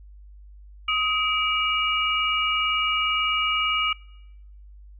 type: tone cluster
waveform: sine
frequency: 1261 / 2317 / 2868 Hz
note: D#6 / D7 / F7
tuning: +23 / -24 / +45 cents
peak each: -25 dBFS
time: 0.88-3.93 s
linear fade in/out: 5 ms
effects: noise-tail reverb RT60 1.0 s tail -26 dB re dry + added 50 Hz sine -43 dBFS peak until 4.99 s